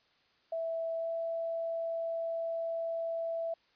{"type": "tone with pitch glide", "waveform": "sine", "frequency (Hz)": [658, 662.6], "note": ["E5", "E5"], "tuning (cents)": [-3, 9], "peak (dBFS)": -32, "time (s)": [0.52, 3.54], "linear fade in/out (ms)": 5, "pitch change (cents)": 12, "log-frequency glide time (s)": [0.97, 1.09], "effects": ["white hiss -69 dBFS RMS until 3.75 s", "resampled to 11025 Hz"]}